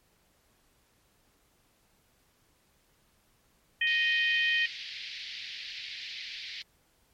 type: harmonic tone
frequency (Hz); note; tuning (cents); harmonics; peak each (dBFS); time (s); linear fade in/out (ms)
622.3; D#5; 0; 3 / 4 / 5; -27 / -29 / -31; 3.81-4.66; 5
type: band-pass noise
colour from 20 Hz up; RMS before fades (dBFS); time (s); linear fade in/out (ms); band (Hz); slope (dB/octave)
white; -41; 3.87-6.62; 0; 1900 to 4700; 48
effects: pink hiss -68 dBFS RMS until 7.13 s + MP3 64 kbps